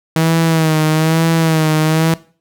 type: tone with vibrato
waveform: sawtooth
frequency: 159.9 Hz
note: D#3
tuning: 48 cents sharp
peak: -7 dBFS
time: 0.16-2.14 s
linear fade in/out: 2 ms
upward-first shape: sine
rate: 1.1 Hz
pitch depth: 50 cents each way
effects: noise-tail reverb RT60 0.4 s tail -19 dB re dry